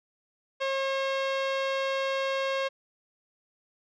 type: tone with low-pass filter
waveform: sawtooth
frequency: 540 Hz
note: C#5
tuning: 45 cents flat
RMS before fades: -29 dBFS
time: 0.6-2.69 s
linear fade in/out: 20 ms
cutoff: 3600 Hz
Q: 1.2
effects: none